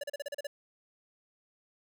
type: tone bursts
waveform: square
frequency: 574 Hz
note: D5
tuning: 40 cents flat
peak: -35 dBFS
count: 8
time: 0.01-0.47 s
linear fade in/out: 5 ms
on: 26 ms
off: 36 ms
effects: none